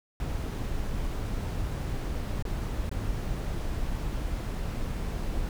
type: noise with dropouts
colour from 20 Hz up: brown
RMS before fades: -31 dBFS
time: 0.2-5.49 s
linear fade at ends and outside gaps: 1 ms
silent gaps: 2.425-2.452 / 2.894-2.914 s
effects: none